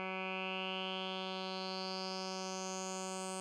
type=tone with low-pass filter sweep; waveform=10% pulse; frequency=188.1 Hz; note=F#3; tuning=29 cents sharp; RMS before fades=-41 dBFS; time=0-3.4 s; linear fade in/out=0 ms; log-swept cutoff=2200 to 8400 Hz; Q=5.6; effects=none